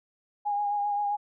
sine tone with vibrato, 820 Hz, G#5, 22 cents flat, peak -25 dBFS, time 0.45-1.17 s, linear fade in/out 20 ms, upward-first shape sine, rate 7.6 Hz, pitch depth 23 cents each way, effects none

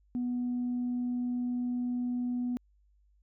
sine tone, 245.8 Hz, B3, 8 cents flat, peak -28 dBFS, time 0.15-2.57 s, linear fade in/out 0 ms, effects tanh soft clip ceiling -26 dBFS + added 50 Hz sine -63 dBFS peak until 3.22 s

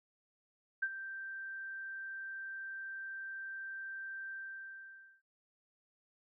sine tone with ADSR envelope, 1568 Hz, G6, in tune, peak -29 dBFS, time 0.82-5.22 s, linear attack 10 ms, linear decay 52 ms, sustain -12 dB, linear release 900 ms, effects none

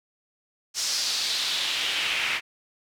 pink noise with band-pass filter sweep, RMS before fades -27 dBFS, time 0.74-2.41 s, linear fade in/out 50 ms, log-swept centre 5700 to 2300 Hz, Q 2.5, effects none

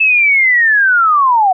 sine linear sweep, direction down, 2637 to 719 Hz, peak -7 dBFS, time 0-1.53 s, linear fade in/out 10 ms, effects none

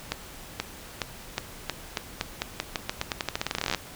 accelerating click train, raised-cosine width 0.2 ms, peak -9 dBFS, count 30, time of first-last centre 0.12-3.747 s, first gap 480 ms, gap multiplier 0.87, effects pink hiss -44 dBFS RMS until 3.95 s

